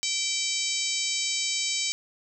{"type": "harmonic tone", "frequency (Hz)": 773, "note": "G5", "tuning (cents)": -24, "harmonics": [3, 4, 5, 6, 7, 8, 9, 10], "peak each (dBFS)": [-34, -34, -34, -34, -34, -34, -34, -34], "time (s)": [0.03, 1.92], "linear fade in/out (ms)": 0, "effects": []}